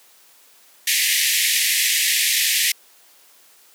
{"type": "band-pass noise", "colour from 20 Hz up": "pink", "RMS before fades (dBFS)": -19, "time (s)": [0.87, 2.72], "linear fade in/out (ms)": 5, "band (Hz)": [1800, 15000], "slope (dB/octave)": 96, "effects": ["white hiss -52 dBFS RMS until 3.74 s", "high-pass 300 Hz 12 dB/octave"]}